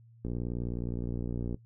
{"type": "click train", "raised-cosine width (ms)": 3, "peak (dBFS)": -22, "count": 78, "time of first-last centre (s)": [0.25, 1.544], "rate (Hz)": 59.5, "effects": ["noise-tail reverb RT60 0.1 s tail -17 dB re dry", "added 115 Hz sine -54 dBFS peak until 1.65 s"]}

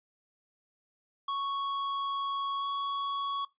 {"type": "tone with pitch glide", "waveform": "square", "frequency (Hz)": [1108.7, 1116.4], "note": ["C#6", "C#6"], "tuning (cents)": [0, 12], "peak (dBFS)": -31, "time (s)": [1.28, 3.45], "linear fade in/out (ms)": 5, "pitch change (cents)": 12, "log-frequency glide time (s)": [2.59, 2.66], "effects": ["noise-tail reverb RT60 0.2 s tail -20 dB re dry", "resampled to 8000 Hz"]}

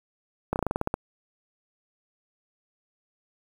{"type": "slowing click train", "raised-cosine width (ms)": 1, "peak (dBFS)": -11, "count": 10, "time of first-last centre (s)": [0.53, 0.941], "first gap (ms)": 29, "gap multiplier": 1.11, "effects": ["7-bit"]}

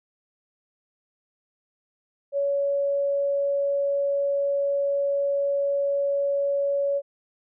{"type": "tone", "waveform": "sine", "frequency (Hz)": 562, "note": "C#5", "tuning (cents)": 24, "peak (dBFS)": -21, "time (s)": [2.32, 7.02], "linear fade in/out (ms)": 50, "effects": []}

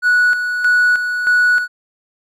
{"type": "tone with tremolo", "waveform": "triangle", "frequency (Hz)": 1470, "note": "F#6", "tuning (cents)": -12, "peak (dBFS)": -7, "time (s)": [0.02, 1.68], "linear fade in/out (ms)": 50, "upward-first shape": "square", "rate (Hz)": 1.6, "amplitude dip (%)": 60, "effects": ["tanh soft clip ceiling -4 dBFS"]}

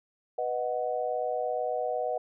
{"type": "chord", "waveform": "sine", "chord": "B major", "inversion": "none", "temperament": "equal", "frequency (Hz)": [493.9, 622.3, 740], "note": ["B4", "D#5", "F#5"], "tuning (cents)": [0, 0, 0], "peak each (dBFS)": -32, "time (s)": [0.38, 2.18], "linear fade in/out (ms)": 5, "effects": []}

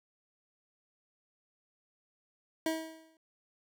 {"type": "tone with exponential decay", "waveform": "25% pulse", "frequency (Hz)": 321.1, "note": "E4", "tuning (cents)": -45, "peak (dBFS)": -24, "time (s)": [2.66, 3.17], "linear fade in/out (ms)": 2, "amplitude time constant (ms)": 110, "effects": []}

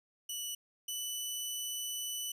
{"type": "tone pair in turn", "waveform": "15% pulse", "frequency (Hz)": [2960, 2979], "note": ["F#7", "F#7"], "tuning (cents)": [0, 11], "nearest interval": "unison", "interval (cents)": 11, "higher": "second", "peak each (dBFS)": [-30, -29], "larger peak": "second", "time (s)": [[0.29, 0.55], [0.88, 2.32]], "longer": "second", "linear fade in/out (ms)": 5, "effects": []}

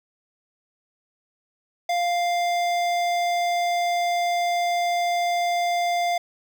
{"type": "tone with notch filter", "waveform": "square", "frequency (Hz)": 698.5, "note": "F5", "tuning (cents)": 0, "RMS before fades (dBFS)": -23, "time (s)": [1.89, 6.18], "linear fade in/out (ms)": 5, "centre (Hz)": 11000, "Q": 0.71, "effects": []}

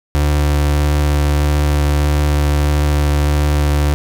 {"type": "tone with vibrato", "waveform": "35% pulse", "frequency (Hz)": 73.42, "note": "D2", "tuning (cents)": 0, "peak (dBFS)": -10, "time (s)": [0.15, 3.94], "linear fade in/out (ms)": 0, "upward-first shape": "sine", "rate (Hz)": 1.6, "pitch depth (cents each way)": 9, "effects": []}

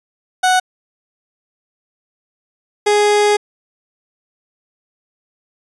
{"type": "tone pair in turn", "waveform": "30% pulse", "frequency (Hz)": [740, 415.3], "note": ["F#5", "G#4"], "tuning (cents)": [0, 0], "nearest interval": "minor seventh", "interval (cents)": 1000, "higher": "first", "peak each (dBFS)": -8, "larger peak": "neither", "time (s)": [[0.43, 0.6], [2.86, 3.37]], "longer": "second", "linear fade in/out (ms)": 10, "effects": ["resampled to 24000 Hz"]}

